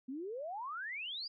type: exponential sweep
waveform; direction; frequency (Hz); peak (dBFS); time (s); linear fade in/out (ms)
sine; up; 246.9 to 4978; -39; 0.08-1.28; 10
effects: none